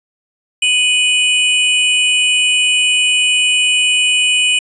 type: tone pair together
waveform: square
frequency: 2489 / 2960 Hz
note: D#7 / F#7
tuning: 0 / 0 cents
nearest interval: minor third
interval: 300 cents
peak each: -14 dBFS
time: 0.62-4.59 s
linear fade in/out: 5 ms
effects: resampled to 24000 Hz